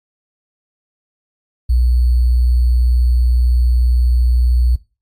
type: tone with sample-and-hold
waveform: sine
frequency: 61 Hz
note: B1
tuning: 21 cents flat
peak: -10 dBFS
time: 1.69-4.76 s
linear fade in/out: 10 ms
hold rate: 4410 Hz
effects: noise-tail reverb RT60 0.3 s tail -19 dB re dry + AAC 48 kbps